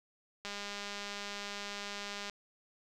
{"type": "click train", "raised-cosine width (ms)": 0.2, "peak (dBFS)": -24, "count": 376, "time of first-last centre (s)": [0.45, 2.297], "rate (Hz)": 203, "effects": []}